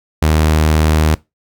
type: tone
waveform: sawtooth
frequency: 77.78 Hz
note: D#2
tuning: in tune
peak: -6 dBFS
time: 0.22-1.15 s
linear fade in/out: 5 ms
effects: noise-tail reverb RT60 0.2 s tail -20 dB re dry